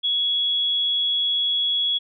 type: tone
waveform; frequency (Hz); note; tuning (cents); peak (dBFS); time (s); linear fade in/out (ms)
sine; 3354; G#7; +16; -19; 0.03-1.99; 20
effects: none